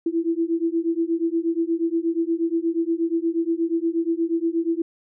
sine beating tone pair, 328.3 / 336.7 Hz, E4 / E4, -7 / +37 cents, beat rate 8.4 Hz, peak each -23 dBFS, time 0.06-4.82 s, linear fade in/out 5 ms, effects none

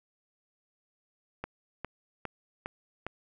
click train, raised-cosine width 0.5 ms, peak -20 dBFS, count 5, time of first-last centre 1.44-3.066 s, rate 2.46 Hz, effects none

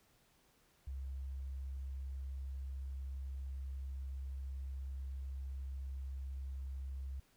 sine tone, 67 Hz, C2, 42 cents sharp, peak -40 dBFS, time 0.87-7.2 s, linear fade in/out 5 ms, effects pink hiss -71 dBFS RMS until 7.36 s

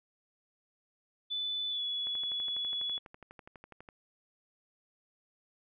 sine tone with pitch glide, 3493 to 3396 Hz, A7 to G#7, -13 to +38 cents, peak -32 dBFS, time 1.3-2.99 s, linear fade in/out 20 ms, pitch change -49 cents, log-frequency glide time 1.69-1.83 s
click train, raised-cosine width 0.5 ms, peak -34 dBFS, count 23, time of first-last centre 2.07-3.888 s, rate 12.1 Hz
effects none

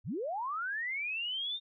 sine linear sweep, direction up, 65.41 to 3670 Hz, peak -33 dBFS, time 0.04-1.6 s, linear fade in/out 50 ms, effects none

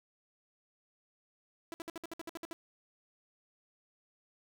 sawtooth tone bursts, 332.1 Hz, E4, 13 cents sharp, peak -36 dBFS, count 11, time 1.72-2.53 s, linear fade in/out 0 ms, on 20 ms, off 59 ms, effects none

